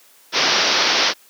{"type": "low-pass noise", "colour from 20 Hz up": "white", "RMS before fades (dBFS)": -17, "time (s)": [0.32, 1.14], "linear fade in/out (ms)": 50, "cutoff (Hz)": 5800, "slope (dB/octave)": 96, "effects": ["white hiss -51 dBFS RMS until 1.29 s", "high-pass 300 Hz 12 dB/octave"]}